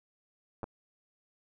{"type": "clicks", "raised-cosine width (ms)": 1, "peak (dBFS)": -24, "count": 2, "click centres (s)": [0.632, 0.641], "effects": []}